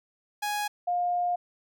sawtooth / sine tone pair in turn, 830.6 / 708.6 Hz, G#5 / F5, 0 / +25 cents, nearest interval minor third, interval 275 cents, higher first, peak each -24 dBFS, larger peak neither, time 0.42-0.68 / 0.87-1.36 s, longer second, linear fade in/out 10 ms, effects none

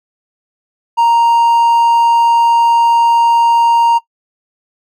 triangle tone, 932.3 Hz, A#5, in tune, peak -5 dBFS, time 0.97-3.99 s, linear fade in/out 20 ms, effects noise-tail reverb RT60 0.1 s tail -19 dB re dry

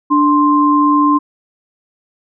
sine tone pair together, 294.2 / 1048.4 Hz, D4 / C6, +3 / +3 cents, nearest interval octave + minor seventh, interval 2200 cents, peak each -11 dBFS, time 0.1-1.19 s, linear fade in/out 20 ms, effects none

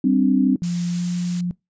sine chord, G suspended fourth, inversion none, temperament just, 196 / 261.3 / 294 Hz, G3 / C4 / D4, 0 / -2 / +2 cents, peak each -20 / -16 / -21 dBFS, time 0.04-0.56 s, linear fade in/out 5 ms
sine tone with pitch glide, 174.61 to 176.74 Hz, F3 to F3, 0 to +21 cents, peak -20 dBFS, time 0.62-1.51 s, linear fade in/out 0 ms, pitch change +21 cents, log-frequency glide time 0.89-1.08 s
blue noise, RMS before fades -32 dBFS, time 0.63-1.41 s, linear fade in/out 5 ms
effects noise-tail reverb RT60 0.2 s tail -23 dB re dry + resampled to 16000 Hz

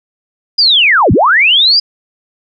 sine linear two-way sweep, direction down then up, 4978 to 67.2 to 4978 Hz, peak -5 dBFS, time 0.58-1.8 s, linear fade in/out 10 ms, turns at 1.12 s, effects none

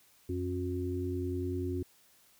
harmonic tone, 90.2 Hz, F#2, 44 cents flat, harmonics 1 / 3 / 4, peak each -35 / -37 / -36 dBFS, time 0.29-1.83 s, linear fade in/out 5 ms, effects white hiss -64 dBFS RMS until 2.39 s

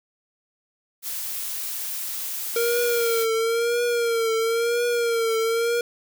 blue noise, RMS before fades -30 dBFS, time 1.02-3.27 s, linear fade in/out 50 ms
square tone with vibrato, 464.2 Hz, A#4, 7 cents flat, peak -21 dBFS, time 2.56-5.81 s, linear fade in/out 2 ms, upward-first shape triangle, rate 0.98 Hz, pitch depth 66 cents each way
effects none

